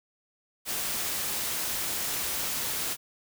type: noise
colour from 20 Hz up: white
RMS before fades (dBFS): -31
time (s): 0.65-2.97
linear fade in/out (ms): 50
effects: none